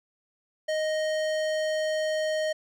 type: tone with hard clipping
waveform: sine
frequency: 622.3 Hz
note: D#5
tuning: in tune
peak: -27 dBFS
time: 0.68-2.53 s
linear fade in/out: 10 ms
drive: 17 dB
effects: none